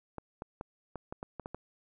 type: clicks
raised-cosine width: 1 ms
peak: -25 dBFS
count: 9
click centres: 0.183 / 0.421 / 0.611 / 0.957 / 1.125 / 1.229 / 1.397 / 1.459 / 1.546 s
effects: none